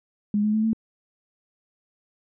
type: tone with pitch steps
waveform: sine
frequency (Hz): 207.2 / 212.3 / 217.5 / 222.8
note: G#3 / G#3 / A3 / A3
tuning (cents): -4 / +38 / -20 / +22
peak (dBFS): -19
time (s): 0.34-0.732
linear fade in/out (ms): 2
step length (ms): 98
effects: none